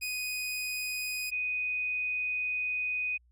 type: tone pair in turn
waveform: sawtooth / sine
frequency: 2492 / 2492 Hz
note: D#7 / D#7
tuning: +2 / +2 cents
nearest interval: unison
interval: 0 cents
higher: neither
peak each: -29 / -29 dBFS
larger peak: neither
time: 0.01-1.31 / 1.31-3.18 s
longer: second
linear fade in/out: 20 ms
effects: added 60 Hz sine -61 dBFS peak until 3.31 s